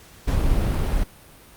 brown noise, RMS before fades -20 dBFS, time 0.27-1.04 s, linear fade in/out 10 ms, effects pink hiss -48 dBFS RMS until 1.56 s + Opus 48 kbps

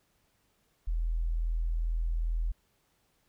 sine tone, 41.2 Hz, E1, in tune, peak -27 dBFS, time 0.87-2.52 s, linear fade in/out 10 ms, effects pink hiss -72 dBFS RMS until 3.28 s

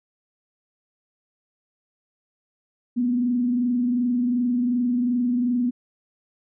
sine tone with frequency modulation, 244.8 Hz, B3, 15 cents flat, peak -19 dBFS, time 2.96-5.71 s, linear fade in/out 20 ms, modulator 22.7 Hz, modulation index 0.41, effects none

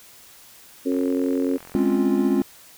harmonic tone, 90.5 Hz, F#2, 38 cents flat, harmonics 3 / 4 / 5 / 6, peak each -21 / -28 / -27 / -33 dBFS, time 0.85-1.58 s, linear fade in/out 20 ms
click train, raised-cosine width 0.5 ms, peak -27 dBFS, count 47, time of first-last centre 0.92-1.97 s, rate 43.8 Hz
triangle chord, Db major seventh, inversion second, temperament equal, 207.7 / 261.6 / 277.2 / 349.2 Hz, Ab3 / C4 / Db4 / F4, 0 / 0 / 0 / 0 cents, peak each -21 dBFS, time 1.75-2.42 s, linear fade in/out 0 ms
effects white hiss -48 dBFS RMS until 2.77 s

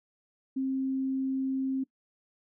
sine tone, 265.6 Hz, C4, 26 cents sharp, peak -27 dBFS, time 0.56-1.84 s, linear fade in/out 10 ms, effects noise-tail reverb RT60 0.1 s tail -21 dB re dry

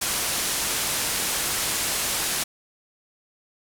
white low-pass noise, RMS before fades -26 dBFS, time 0.01-2.44 s, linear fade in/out 10 ms, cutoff 12000 Hz, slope 24 dB/octave, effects none

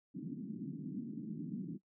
white band-pass noise, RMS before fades -43 dBFS, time 0.14-1.78 s, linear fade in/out 20 ms, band 150 to 290 Hz, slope 48 dB/octave, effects noise-tail reverb RT60 0.1 s tail -19 dB re dry

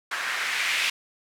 violet noise with low-pass filter sweep, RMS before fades -27 dBFS, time 0.11-0.9 s, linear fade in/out 5 ms, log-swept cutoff 1500 to 2500 Hz, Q 2.2, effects none

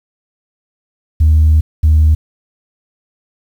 sine tone pair in turn, 77.78 / 77.49 Hz, D#2 / D#2, 0 / -7 cents, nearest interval unison, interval 7 cents, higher first, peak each -4 dBFS, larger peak neither, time 1.2-1.61 / 1.83-2.15 s, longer first, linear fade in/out 10 ms, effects tanh soft clip ceiling -3 dBFS + 7-bit

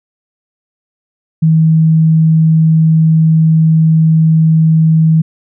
sine tone, 160 Hz, D#3, 49 cents sharp, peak -5 dBFS, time 1.42-5.22 s, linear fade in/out 10 ms, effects none

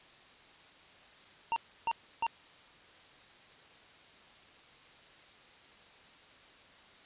square tone bursts, 920 Hz, A#5, 23 cents flat, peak -29 dBFS, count 3, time 1.52-2.266 s, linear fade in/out 0 ms, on 42 ms, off 310 ms, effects white hiss -57 dBFS RMS until 7.05 s + resampled to 8000 Hz

